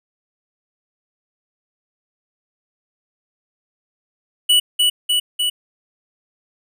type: tone with echo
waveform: square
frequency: 2950 Hz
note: F#7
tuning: 6 cents flat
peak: -11 dBFS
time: 4.49-4.6 s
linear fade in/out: 10 ms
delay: 300 ms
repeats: 3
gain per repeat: -2 dB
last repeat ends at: 5.5 s
effects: none